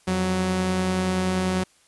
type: tone pair together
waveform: sawtooth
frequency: 87.59 / 185.5 Hz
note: F2 / F#3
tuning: +6 / +5 cents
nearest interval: octave + minor second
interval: 1299 cents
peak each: -27 / -18 dBFS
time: 0.07-1.64 s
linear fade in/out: 10 ms
effects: white hiss -59 dBFS RMS until 1.87 s + resampled to 24000 Hz